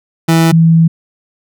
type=tone pair in turn; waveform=30% pulse / sine; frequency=164.1 / 164.1 Hz; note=E3 / E3; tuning=-8 / -8 cents; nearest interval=unison; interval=0 cents; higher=neither; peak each=-4 dBFS; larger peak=neither; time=0.28-0.52 / 0.52-0.88 s; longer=second; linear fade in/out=10 ms; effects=none